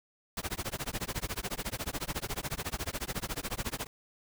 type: noise with tremolo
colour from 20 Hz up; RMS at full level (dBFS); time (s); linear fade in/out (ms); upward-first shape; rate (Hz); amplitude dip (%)
pink; -33; 0.37-3.87; 2; sine; 14; 100
effects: none